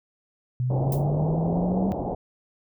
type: exponential sweep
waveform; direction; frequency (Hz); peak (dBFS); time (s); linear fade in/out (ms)
sine; up; 123.47 to 196; -22; 0.6-1.92; 0
type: low-pass noise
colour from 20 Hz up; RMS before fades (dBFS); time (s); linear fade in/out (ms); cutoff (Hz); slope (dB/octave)
white; -29; 0.7-2.15; 5; 790; 48
type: noise with exponential decay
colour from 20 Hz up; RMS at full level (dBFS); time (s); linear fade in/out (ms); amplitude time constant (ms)
violet; -31; 0.92-1.05; 2; 28
effects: none